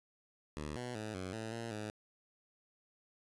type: tone with pitch steps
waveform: 10% pulse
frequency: 74.9 / 123.3 / 108.1 / 92.9 / 111.2 / 115.5 / 106.6 Hz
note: D2 / B2 / A2 / F#2 / A2 / A#2 / G#2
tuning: +35 / -2 / -30 / +7 / +19 / -16 / +46 cents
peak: -32 dBFS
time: 0.57-1.9 s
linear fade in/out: 0 ms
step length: 190 ms
effects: resampled to 24000 Hz